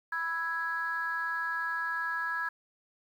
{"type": "chord", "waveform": "sine", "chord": "E major", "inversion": "second", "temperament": "equal", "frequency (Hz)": [987.8, 1318.5, 1661.2], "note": ["B5", "E6", "G#6"], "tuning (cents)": [0, 0, 0], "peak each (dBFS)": [-37, -36, -31], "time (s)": [0.12, 2.49], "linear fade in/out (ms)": 5, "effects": ["tanh soft clip ceiling -23 dBFS", "10-bit"]}